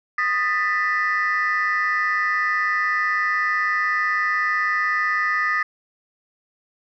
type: tone cluster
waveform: sine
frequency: 1238 / 1776 / 1974 Hz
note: D#6 / A6 / B6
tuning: -9 / +16 / -1 cents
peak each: -22 dBFS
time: 0.18-5.63 s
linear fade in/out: 5 ms
effects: tanh soft clip ceiling -13 dBFS